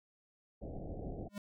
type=low-pass noise; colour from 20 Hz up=pink; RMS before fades=-43 dBFS; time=0.61-1.29 s; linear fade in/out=20 ms; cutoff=750 Hz; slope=96 dB/octave
type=tone with exponential growth; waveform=square; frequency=203.4 Hz; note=G#3; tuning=36 cents flat; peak=-38 dBFS; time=1.29-1.38 s; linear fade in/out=2 ms; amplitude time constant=19 ms
effects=none